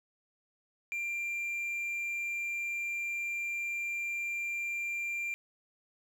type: tone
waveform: triangle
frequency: 2377 Hz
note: D7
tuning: 20 cents sharp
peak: -31 dBFS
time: 0.92-5.34 s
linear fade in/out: 0 ms
effects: none